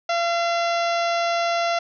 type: harmonic tone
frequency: 683 Hz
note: F5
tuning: 39 cents flat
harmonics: 1 / 2 / 3 / 4 / 5 / 6 / 7 / 8 / 9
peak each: -21 / -27 / -31 / -33 / -35 / -37 / -38 / -39 / -40 dBFS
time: 0.09-1.79 s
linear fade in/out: 5 ms
effects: none